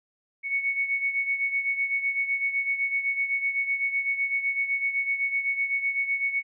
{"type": "beating tone pair", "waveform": "sine", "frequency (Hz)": [2217, 2224.9], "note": ["C#7", "C#7"], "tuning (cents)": [0, 6], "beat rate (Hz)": 7.9, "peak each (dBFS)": [-25, -31], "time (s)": [0.43, 6.43], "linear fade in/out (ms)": 50, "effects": []}